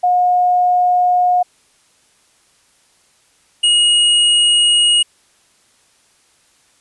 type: tone pair in turn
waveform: sine / square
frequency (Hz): 720 / 2880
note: F#5 / F#7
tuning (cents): -47 / -47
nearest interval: 2 octaves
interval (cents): 2400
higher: second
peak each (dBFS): -10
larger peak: neither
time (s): 0.03-1.43 / 3.63-5.03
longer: neither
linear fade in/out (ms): 10
effects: white hiss -55 dBFS RMS until 6.8 s + resampled to 24000 Hz